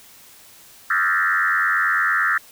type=tone with frequency modulation; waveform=sine; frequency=1568 Hz; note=G6; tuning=in tune; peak=-16 dBFS; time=0.9-2.38 s; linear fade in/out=5 ms; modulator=88.8 Hz; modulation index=3.5; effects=white hiss -47 dBFS RMS until 2.51 s